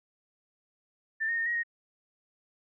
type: tone with pitch steps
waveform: sine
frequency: 1782 / 1850 / 1829 / 1892 / 1865 Hz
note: A6 / A#6 / A#6 / A#6 / A#6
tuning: +22 / -14 / -33 / +25 / 0 cents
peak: -27 dBFS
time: 1.2-1.635 s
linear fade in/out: 20 ms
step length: 87 ms
effects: none